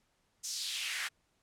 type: noise with high-pass filter sweep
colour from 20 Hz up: pink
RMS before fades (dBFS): -37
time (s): 0.43-1.09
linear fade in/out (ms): 20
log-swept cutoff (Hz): 6500 to 1500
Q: 2.6
effects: pink hiss -75 dBFS RMS until 1.42 s + low-pass 10000 Hz 12 dB/octave